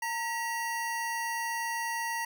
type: tone pair together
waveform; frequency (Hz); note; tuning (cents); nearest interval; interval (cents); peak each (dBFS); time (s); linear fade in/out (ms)
square; 917.9 / 1926; A#5 / B6; -27 / -44; octave + minor second; 1283; -34 / -35; 0.02-2.25; 5
effects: none